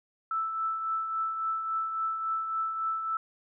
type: tone with tremolo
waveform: sine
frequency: 1319 Hz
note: E6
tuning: 1 cent sharp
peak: -26 dBFS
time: 0.31-3.17 s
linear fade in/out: 2 ms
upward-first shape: triangle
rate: 3.6 Hz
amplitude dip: 50%
effects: none